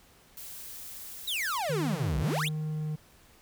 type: noise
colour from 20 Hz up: blue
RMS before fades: -43 dBFS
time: 0.37-1.58 s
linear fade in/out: 2 ms
type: exponential two-way sweep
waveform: 45% pulse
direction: down then up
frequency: 4056 to 57.3 to 4056 Hz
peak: -29 dBFS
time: 1.27-2.49 s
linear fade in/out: 10 ms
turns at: 2.19 s
type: tone with vibrato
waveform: triangle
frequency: 153.7 Hz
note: D#3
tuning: 21 cents flat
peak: -28 dBFS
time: 1.69-2.96 s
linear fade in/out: 10 ms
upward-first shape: sine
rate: 1.3 Hz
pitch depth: 9 cents each way
effects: pink hiss -59 dBFS RMS until 3.41 s